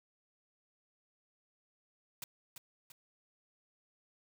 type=noise with echo; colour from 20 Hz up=white; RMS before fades=-43 dBFS; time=2.22-2.24 s; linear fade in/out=2 ms; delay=340 ms; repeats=2; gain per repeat=-6 dB; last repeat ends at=2.92 s; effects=none